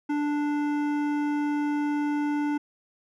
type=tone with hard clipping; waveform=sine; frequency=293.7 Hz; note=D4; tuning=in tune; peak=-26 dBFS; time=0.09-2.58 s; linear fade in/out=10 ms; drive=13 dB; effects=none